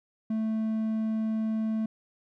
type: tone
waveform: triangle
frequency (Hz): 220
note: A3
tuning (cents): 0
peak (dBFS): -24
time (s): 0.3-1.86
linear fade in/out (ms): 5
effects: none